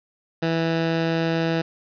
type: tone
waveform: 15% pulse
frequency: 164.3 Hz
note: E3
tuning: 5 cents flat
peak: -14 dBFS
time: 0.42-1.62 s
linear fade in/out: 10 ms
effects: resampled to 11025 Hz + 7-bit